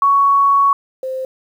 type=tone pair in turn; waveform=sine; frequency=1116 / 522 Hz; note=C#6 / C5; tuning=+11 / -4 cents; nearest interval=octave + minor second; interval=1315 cents; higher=first; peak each=-9 / -20 dBFS; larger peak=first; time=0.02-0.73 / 1.03-1.25 s; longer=first; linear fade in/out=2 ms; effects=8-bit